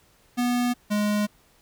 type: tone pair in turn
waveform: square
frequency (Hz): 244.4 / 208.3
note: B3 / G#3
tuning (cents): -18 / +5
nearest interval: minor third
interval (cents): 277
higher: first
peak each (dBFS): -22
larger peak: neither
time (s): 0.37-0.74 / 0.9-1.27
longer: neither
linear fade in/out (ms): 20
effects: pink hiss -60 dBFS RMS until 1.61 s